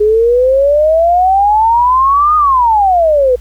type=exponential two-way sweep; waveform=sine; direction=up then down; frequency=415.3 to 1244.5 to 485.5 Hz; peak=-6 dBFS; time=0-3.36 s; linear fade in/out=10 ms; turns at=2.36 s; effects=added 60 Hz sine -28 dBFS peak until 3.4 s + pink hiss -46 dBFS RMS until 3.4 s